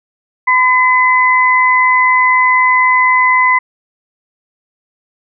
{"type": "tone pair together", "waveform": "sine", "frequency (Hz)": [1013, 2026], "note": ["B5", "B6"], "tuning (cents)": [44, 44], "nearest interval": "octave", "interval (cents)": 1200, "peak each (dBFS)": -10, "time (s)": [0.47, 3.59], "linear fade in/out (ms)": 10, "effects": []}